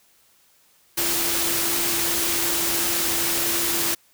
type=tone in noise; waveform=sine; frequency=338.8 Hz; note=E4; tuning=48 cents sharp; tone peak=-32 dBFS; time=0.97-3.95 s; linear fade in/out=10 ms; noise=white; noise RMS=-23 dBFS; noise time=0.97-3.95 s; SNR=-12 dB; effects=white hiss -59 dBFS RMS until 4.13 s